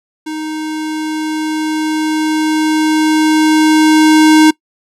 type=tone with level ramp; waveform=square; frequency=311.1 Hz; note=D#4; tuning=in tune; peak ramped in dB=-20 to -4 dBFS; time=0.26-4.51 s; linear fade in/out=10 ms; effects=noise-tail reverb RT60 0.1 s tail -22 dB re dry + low-pass 10000 Hz 12 dB/octave